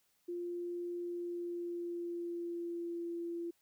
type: tone with pitch glide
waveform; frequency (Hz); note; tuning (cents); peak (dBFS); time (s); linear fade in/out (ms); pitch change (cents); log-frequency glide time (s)
sine; 349.2 to 340.8; F4 to F4; 0 to -42; -37; 0.28-3.51; 10; -42; 0.96-3.13
effects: white hiss -75 dBFS RMS until 3.61 s